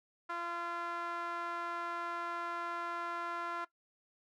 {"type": "tone with band-pass filter", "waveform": "sawtooth", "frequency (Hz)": 343.2, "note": "F4", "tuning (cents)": -30, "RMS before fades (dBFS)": -39, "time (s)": [0.29, 3.65], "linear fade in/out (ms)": 10, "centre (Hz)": 1300, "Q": 3.3, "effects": ["noise-tail reverb RT60 0.1 s tail -18 dB re dry"]}